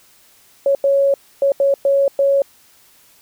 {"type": "tone bursts at uneven times", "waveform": "sine", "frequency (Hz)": 554.4, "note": "C#5", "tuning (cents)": 0, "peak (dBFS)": -11, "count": 6, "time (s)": [[0.66, 0.75], [0.84, 1.14], [1.42, 1.52], [1.6, 1.74], [1.85, 2.08], [2.19, 2.42]], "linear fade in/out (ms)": 2, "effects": ["white hiss -51 dBFS RMS until 3.21 s"]}